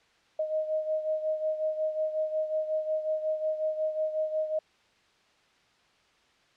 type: beating tone pair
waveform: sine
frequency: 622.3 / 627.8 Hz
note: D#5 / D#5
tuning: 0 / +15 cents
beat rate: 5.5 Hz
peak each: -28 / -34 dBFS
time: 0.39-4.59 s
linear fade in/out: 5 ms
effects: white hiss -64 dBFS RMS until 6.56 s + low-pass 4000 Hz 12 dB/octave